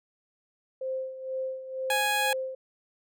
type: tone with tremolo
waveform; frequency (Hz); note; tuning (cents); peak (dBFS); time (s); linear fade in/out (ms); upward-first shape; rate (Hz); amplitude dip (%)
sine; 523.3; C5; 0; -28; 0.81-2.55; 5; sine; 2.1; 70
type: tone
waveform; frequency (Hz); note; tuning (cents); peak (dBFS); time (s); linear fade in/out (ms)
15% pulse; 830.6; G#5; 0; -18; 1.9-2.33; 2
effects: none